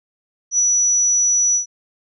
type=tone with ADSR envelope; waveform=sine; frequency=5900 Hz; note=F#8; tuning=6 cents flat; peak=-11 dBFS; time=0.51-1.66 s; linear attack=81 ms; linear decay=4 ms; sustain=-2 dB; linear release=110 ms; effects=none